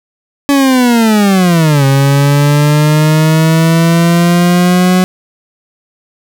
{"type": "linear two-way sweep", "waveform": "40% pulse", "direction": "down then up", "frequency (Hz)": [284.9, 135.7, 184.4], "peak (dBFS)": -5, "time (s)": [0.49, 5.04], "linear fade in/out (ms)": 0, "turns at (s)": 1.85, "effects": []}